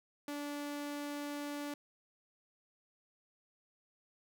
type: tone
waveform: sawtooth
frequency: 290.1 Hz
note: D4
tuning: 21 cents flat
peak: -35 dBFS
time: 0.28-1.74 s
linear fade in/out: 2 ms
effects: none